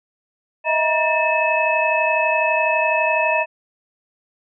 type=tone cluster; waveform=sine; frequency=629 / 661 / 949 / 1788 / 2589 Hz; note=D#5 / E5 / A#5 / A6 / E7; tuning=+19 / +5 / +31 / +27 / -32 cents; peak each=-21 / -26 / -21 / -26 / -20 dBFS; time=0.64-3.46 s; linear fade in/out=50 ms; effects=none